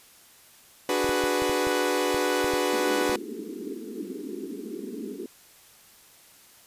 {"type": "chord", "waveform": "sawtooth", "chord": "G# half-diminished seventh", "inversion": "second", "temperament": "equal", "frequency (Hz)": [293.7, 370, 415.3, 493.9], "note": ["D4", "F#4", "G#4", "B4"], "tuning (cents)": [0, 0, 0, 0], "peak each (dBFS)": [-26, -24, -28, -23], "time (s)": [0.89, 3.16], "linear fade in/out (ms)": 2}
{"type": "clicks", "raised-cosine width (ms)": 5, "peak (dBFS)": -26, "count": 10, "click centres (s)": [1.044, 1.093, 1.239, 1.421, 1.496, 1.67, 2.145, 2.444, 2.537, 3.096]}
{"type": "band-pass noise", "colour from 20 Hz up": "white", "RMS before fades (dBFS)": -36, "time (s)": [2.73, 5.26], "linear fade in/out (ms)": 2, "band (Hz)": [200, 430], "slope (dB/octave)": 96}
{"effects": ["white hiss -54 dBFS RMS until 6.66 s", "resampled to 32000 Hz"]}